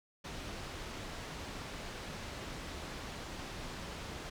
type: low-pass noise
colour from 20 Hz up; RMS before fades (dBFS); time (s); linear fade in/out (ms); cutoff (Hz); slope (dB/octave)
pink; -44; 0.24-4.3; 10; 5700; 12
effects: none